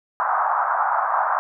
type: band-pass noise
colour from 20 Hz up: pink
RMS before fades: -21 dBFS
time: 0.2-1.39 s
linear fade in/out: 0 ms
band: 730 to 1400 Hz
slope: 48 dB/octave
effects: none